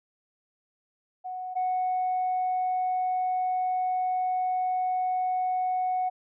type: tone pair in turn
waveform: sine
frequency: 738 / 738 Hz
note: F#5 / F#5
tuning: -5 / -5 cents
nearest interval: unison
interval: 0 cents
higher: neither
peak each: -32 / -23 dBFS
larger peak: second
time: 1.24-1.55 / 1.55-6.1 s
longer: second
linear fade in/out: 20 ms
effects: tanh soft clip ceiling -21 dBFS